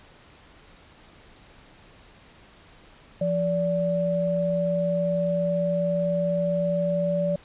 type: tone pair together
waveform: sine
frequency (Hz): 172.4 / 579.9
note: F3 / D5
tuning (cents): -22 / -22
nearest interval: octave + major sixth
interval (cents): 2100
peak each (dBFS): -26 / -23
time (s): 3.21-7.36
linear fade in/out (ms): 5
effects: pink hiss -52 dBFS RMS until 7.44 s + resampled to 8000 Hz